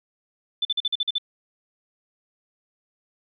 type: tone bursts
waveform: sine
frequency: 3520 Hz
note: A7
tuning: in tune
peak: -20 dBFS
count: 8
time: 0.62-1.183 s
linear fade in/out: 5 ms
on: 31 ms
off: 45 ms
effects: none